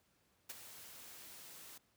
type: noise with ADSR envelope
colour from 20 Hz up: white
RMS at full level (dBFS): -44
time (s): 0.49-1.78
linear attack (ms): 11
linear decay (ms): 24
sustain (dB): -10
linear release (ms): 6
effects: pink hiss -75 dBFS RMS until 1.96 s + high-pass 60 Hz 12 dB/octave